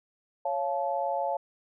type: chord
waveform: sine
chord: Db augmented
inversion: none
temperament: just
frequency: 554.4 / 693 / 866.2 Hz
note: Db5 / F5 / A5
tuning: 0 / -14 / -27 cents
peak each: -31 dBFS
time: 0.45-1.37 s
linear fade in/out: 5 ms
effects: none